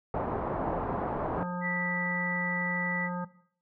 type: low-pass noise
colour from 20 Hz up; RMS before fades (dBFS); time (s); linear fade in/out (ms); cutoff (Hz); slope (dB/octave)
white; -32; 0.14-1.43; 2; 1000; 24
type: harmonic tone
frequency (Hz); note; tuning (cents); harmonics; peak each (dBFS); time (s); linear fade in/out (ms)
177.8; F3; +31; 1 / 3 / 5 / 7 / 9; -32 / -40 / -39 / -41 / -47; 1.37-3.25; 10
type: tone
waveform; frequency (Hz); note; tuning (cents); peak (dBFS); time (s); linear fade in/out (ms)
sine; 1966; B6; -8; -30; 1.61-3.1; 50
effects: noise-tail reverb RT60 0.6 s tail -17 dB re dry